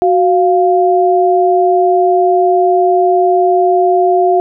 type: tone pair together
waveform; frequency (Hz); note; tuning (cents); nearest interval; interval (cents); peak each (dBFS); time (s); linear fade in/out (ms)
sine; 370 / 698.5; F#4 / F5; 0 / 0; major seventh; 1100; -10; 0.02-4.4; 0
effects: none